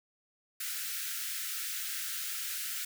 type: high-pass noise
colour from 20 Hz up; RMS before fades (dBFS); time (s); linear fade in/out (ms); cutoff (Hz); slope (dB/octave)
white; -37; 0.6-2.85; 5; 1300; 96
effects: none